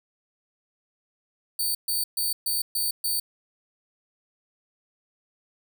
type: tone bursts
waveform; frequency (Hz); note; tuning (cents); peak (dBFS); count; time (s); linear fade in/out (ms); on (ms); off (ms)
5% pulse; 4554; C#8; +46; -17; 6; 1.59-3.2; 5; 160; 130
effects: none